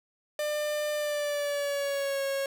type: tone with pitch glide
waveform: 45% pulse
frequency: 598 to 548.4 Hz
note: D5 to C#5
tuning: +31 to -19 cents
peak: -28 dBFS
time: 0.39-2.46 s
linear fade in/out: 2 ms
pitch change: -150 cents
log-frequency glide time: 0.95-2.23 s
effects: none